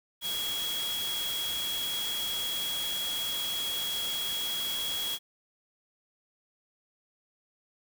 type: tone in noise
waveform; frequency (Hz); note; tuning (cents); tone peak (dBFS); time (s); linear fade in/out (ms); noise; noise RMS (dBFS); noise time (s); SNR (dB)
sine; 3322; G#7; 0; -31; 0.21-5.19; 50; white; -37; 0.21-5.19; +3
effects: none